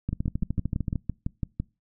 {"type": "two click trains", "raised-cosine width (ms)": 5, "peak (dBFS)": [-15, -15], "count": [10, 12], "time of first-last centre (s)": [[0.09, 1.6], [0.13, 0.957]], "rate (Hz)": [5.96, 13.3], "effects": ["noise-tail reverb RT60 0.3 s tail -25 dB re dry"]}